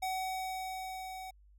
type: tone with level ramp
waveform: square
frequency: 753 Hz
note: F#5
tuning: 30 cents sharp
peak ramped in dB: -33 to -43 dBFS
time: 0.02-1.31 s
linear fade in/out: 10 ms
effects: added 50 Hz sine -58 dBFS peak until 1.58 s